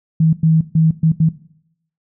sine tone bursts at uneven times, 160.3 Hz, E3, 48 cents flat, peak -9 dBFS, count 5, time 0.2-0.33 / 0.43-0.61 / 0.75-0.91 / 1.03-1.12 / 1.2-1.29 s, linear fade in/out 5 ms, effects noise-tail reverb RT60 0.7 s tail -17 dB re dry

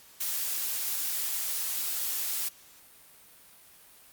blue noise, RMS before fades -31 dBFS, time 0.2-2.49 s, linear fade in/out 10 ms, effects white hiss -55 dBFS RMS until 4.12 s + Opus 48 kbps

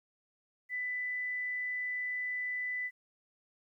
sine tone, 1993 Hz, B6, 15 cents sharp, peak -33 dBFS, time 0.69-2.91 s, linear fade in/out 50 ms, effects 12-bit

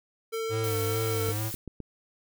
square tone, 449 Hz, A4, 35 cents sharp, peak -30 dBFS, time 0.32-1.33 s, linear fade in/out 20 ms
square tone with vibrato, 105.2 Hz, G#2, 23 cents sharp, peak -30 dBFS, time 0.49-1.52 s, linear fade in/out 50 ms, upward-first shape sine, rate 2.3 Hz, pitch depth 78 cents each way
blue noise, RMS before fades -37 dBFS, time 0.64-1.55 s, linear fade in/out 0 ms
clicks, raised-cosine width 3 ms, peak -25 dBFS, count 4, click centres 1.289 / 1.542 / 1.677 / 1.803 s
effects none

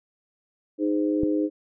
harmonic tone, 102.9 Hz, G#2, 16 cents flat, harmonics 3 / 4 / 5, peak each -22 / -29 / -30 dBFS, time 0.78-1.5 s, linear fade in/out 50 ms
click, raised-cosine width 3 ms, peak -15 dBFS, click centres 1.234 s
effects none

